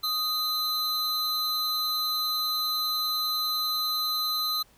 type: tone pair together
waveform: square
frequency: 1244.5 / 4055 Hz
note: D#6 / B7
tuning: 0 / +45 cents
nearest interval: octave + minor sixth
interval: 2045 cents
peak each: -33 / -27 dBFS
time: 0.03-4.63 s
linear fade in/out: 10 ms
effects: pink hiss -60 dBFS RMS until 4.77 s